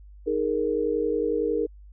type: chord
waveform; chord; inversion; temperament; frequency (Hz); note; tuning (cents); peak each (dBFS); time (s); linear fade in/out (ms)
sine; D# suspended fourth; none; equal; 311.1 / 415.3 / 466.2; D#4 / G#4 / A#4; 0 / 0 / 0; -29 / -27 / -25; 0.26-1.67; 20
effects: added 50 Hz sine -44 dBFS peak until 1.92 s